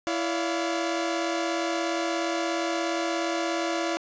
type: tone cluster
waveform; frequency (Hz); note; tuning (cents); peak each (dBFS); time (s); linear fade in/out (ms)
sawtooth; 333 / 572 / 703; E4 / D5 / F5; +18 / -46 / +11; -24 / -28 / -28; 0.07-3.97; 0
effects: resampled to 16000 Hz + 10-bit